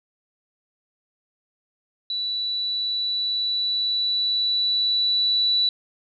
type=tone with level ramp; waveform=sine; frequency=3951 Hz; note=B7; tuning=in tune; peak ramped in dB=-24 to -17 dBFS; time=2.1-5.69 s; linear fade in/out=2 ms; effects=none